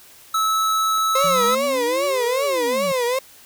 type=tone; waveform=square; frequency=1302 Hz; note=E6; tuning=22 cents flat; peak=-18 dBFS; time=0.34-1.55 s; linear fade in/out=5 ms
type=clicks; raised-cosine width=0.5 ms; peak=-32 / -27 dBFS; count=2; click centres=0.978 / 0.981 s
type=tone with vibrato; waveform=35% pulse; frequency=520 Hz; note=C5; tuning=11 cents flat; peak=-17 dBFS; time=1.15-3.19 s; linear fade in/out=5 ms; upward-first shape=triangle; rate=2.5 Hz; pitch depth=180 cents each way
type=exponential two-way sweep; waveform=triangle; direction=up then down; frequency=166.1 to 493.9 to 166.1 Hz; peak=-27 dBFS; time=1.24-2.92 s; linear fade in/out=2 ms; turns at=2.38 s
effects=white hiss -47 dBFS RMS until 3.45 s